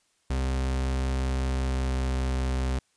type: tone with pitch glide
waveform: 40% pulse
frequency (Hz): 65.41 to 64.88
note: C2 to C2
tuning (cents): 0 to -14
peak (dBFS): -24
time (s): 0.3-2.79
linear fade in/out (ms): 5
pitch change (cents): -14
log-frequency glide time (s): 1.46-1.94
effects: white hiss -69 dBFS RMS until 2.96 s + resampled to 22050 Hz